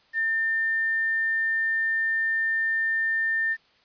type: tone with quantisation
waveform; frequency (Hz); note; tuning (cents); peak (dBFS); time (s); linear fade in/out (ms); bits
sine; 1800; A6; +39; -22; 0.13-3.57; 50; 8
effects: white hiss -61 dBFS RMS until 3.84 s + resampled to 11025 Hz